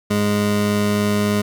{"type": "tone pair together", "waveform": "25% pulse", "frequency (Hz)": [103.4, 206.8], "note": ["G#2", "G#3"], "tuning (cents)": [-7, -7], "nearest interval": "octave", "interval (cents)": 1200, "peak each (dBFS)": [-19, -15], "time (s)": [0.1, 1.42], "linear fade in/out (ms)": 10, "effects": []}